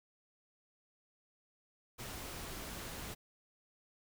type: noise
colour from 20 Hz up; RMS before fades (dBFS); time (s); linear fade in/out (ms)
pink; -45; 1.98-3.15; 20
effects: none